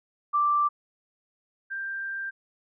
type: tone pair in turn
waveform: sine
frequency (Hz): 1174.7 / 1581.9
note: D6 / G6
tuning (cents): 0 / +15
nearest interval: perfect fourth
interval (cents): 515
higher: second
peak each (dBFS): -20 / -30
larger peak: first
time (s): 0.33-0.69 / 1.7-2.31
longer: second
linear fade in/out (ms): 20
effects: none